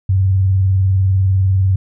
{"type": "tone with vibrato", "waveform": "sine", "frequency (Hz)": 95.3, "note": "G2", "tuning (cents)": -48, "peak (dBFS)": -10, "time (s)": [0.09, 1.76], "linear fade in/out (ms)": 5, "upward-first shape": "triangle", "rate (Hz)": 20, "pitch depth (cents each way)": 120, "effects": []}